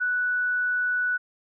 sine tone, 1480 Hz, F#6, in tune, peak -22 dBFS, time 0-1.18 s, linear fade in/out 20 ms, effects none

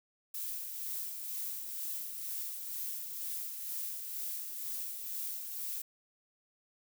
violet noise with tremolo, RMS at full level -38 dBFS, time 0.34-5.82 s, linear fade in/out 5 ms, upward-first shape sine, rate 2.1 Hz, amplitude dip 40%, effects none

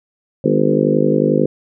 harmonic tone with a mistuned harmonic, 51.2 Hz, G#1, 24 cents flat, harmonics 3 / 4 / 5 / 6 / 7 / 8 / 9 / 10, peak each -20 / -20 / -20 / -20 / -20 / -20 / -20 / -20 dBFS, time 0.44-1.46 s, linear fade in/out 5 ms, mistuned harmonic 5, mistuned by -36 cents, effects none

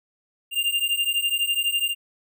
square beating tone pair, 2792 / 2804 Hz, F7 / F7, -1 / +6 cents, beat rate 12 Hz, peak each -25 dBFS, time 0.51-1.95 s, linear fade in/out 50 ms, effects none

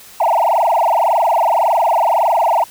sine tone with frequency modulation, 799 Hz, G5, 33 cents sharp, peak -9 dBFS, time 0.2-2.64 s, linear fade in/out 5 ms, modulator 21.8 Hz, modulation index 7.2, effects tanh soft clip ceiling -8 dBFS + white hiss -40 dBFS RMS until 2.7 s

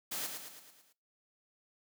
white noise with echo, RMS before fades -38 dBFS, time 0.11-0.27 s, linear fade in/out 10 ms, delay 110 ms, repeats 6, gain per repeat -5 dB, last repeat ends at 0.93 s, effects noise-tail reverb RT60 0.3 s tail -21 dB re dry + high-pass 150 Hz 12 dB/octave

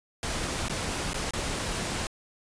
pink noise with dropouts, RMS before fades -31 dBFS, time 0.23-2.07 s, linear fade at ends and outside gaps 1 ms, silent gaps 0.684-0.696 / 1.133-1.143 / 1.308-1.335 s, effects resampled to 22050 Hz

